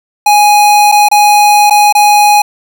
square tone with dropouts, 830.6 Hz, G#5, in tune, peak -4 dBFS, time 0.26-2.42 s, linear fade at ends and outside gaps 5 ms, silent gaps 0.917-0.922 / 1.087-1.114 / 1.699-1.707 / 1.926-1.95 s, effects 7-bit

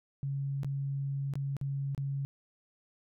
sine tone with dropouts, 138.5 Hz, C#3, 1 cent flat, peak -31 dBFS, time 0.23-2.25 s, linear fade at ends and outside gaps 0 ms, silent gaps 0.633-0.646 / 1.337-1.355 / 1.567-1.613 / 1.948-1.978 s, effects none

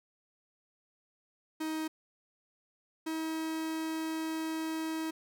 45% pulse tone pair in turn, 315.2 / 319.6 Hz, D#4 / D#4, +23 / +47 cents, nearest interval unison, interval 24 cents, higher second, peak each -33 / -33 dBFS, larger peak neither, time 1.6-1.88 / 3.06-5.11 s, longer second, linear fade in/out 10 ms, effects none

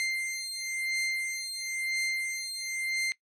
sawtooth beating tone pair, 2093 / 2093.99 Hz, C7 / C7, 0 / +1 cents, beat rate 0.99 Hz, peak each -30 / -30 dBFS, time 0-3.12 s, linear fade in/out 0 ms, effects noise-tail reverb RT60 0.1 s tail -19 dB re dry + low-pass 10000 Hz 12 dB/octave

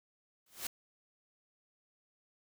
white noise with exponential growth, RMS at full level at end -34 dBFS, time 0.46-0.67 s, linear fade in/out 5 ms, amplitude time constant 44 ms, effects none

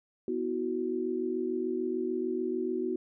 sine chord, B suspended fourth, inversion none, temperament equal with one note detuned, 246.9 / 323.2 / 370 Hz, B3 / E4 / F#4, 0 / -34 / 0 cents, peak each -35 / -35 / -31 dBFS, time 0.28-2.96 s, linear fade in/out 2 ms, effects none

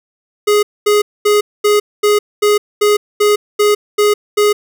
square tone bursts, 416.3 Hz, G#4, 4 cents sharp, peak -9 dBFS, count 11, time 0.47-4.53 s, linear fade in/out 10 ms, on 160 ms, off 230 ms, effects none

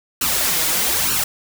white noise with flanger, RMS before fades -19 dBFS, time 0.21-1.24 s, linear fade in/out 5 ms, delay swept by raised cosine 0.7 to 6.4 ms, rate 1.1 Hz, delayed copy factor +0.75, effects none

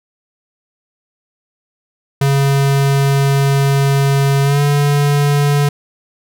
square tone with pitch glide, 138.59 to 144.14 Hz, C#3 to D3, 0 to -32 cents, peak -11 dBFS, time 2.21-5.69 s, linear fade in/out 5 ms, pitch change +68 cents, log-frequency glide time 4.43-4.61 s, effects none

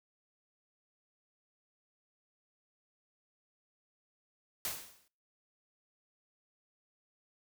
white noise with exponential decay, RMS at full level -34 dBFS, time 4.65-5.08 s, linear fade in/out 1 ms, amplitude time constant 92 ms, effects noise-tail reverb RT60 0.5 s tail -26 dB re dry

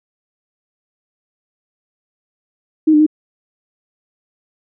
sine tone with pitch steps, 312.8 / 300.9 / 308.1 Hz, D#4 / D4 / D#4, +9 / +42 / -17 cents, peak -7 dBFS, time 2.87-3.065 s, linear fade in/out 10 ms, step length 65 ms, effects none

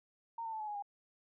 sine tone with pitch steps, 921 / 897.9 / 875.4 / 853.4 / 832 / 811.1 Hz, A#5 / A5 / A5 / G#5 / G#5 / G#5, -21 / +35 / -9 / +47 / +3 / -41 cents, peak -38 dBFS, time 0.38-0.824 s, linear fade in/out 5 ms, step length 74 ms, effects none

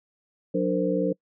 sine tone cluster, 181.9 / 296 / 458.8 / 519 Hz, F#3 / D4 / A#4 / C5, -29 / +14 / -28 / -14 cents, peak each -27 dBFS, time 0.54-1.13 s, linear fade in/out 10 ms, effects noise-tail reverb RT60 0.1 s tail -25 dB re dry

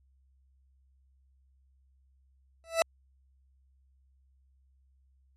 40% pulse tone with exponential growth, 659.3 Hz, E5, in tune, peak -18 dBFS, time 2.64-2.82 s, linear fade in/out 0 ms, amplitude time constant 38 ms, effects added 66 Hz sine -63 dBFS peak until 5.36 s + AAC 32 kbps

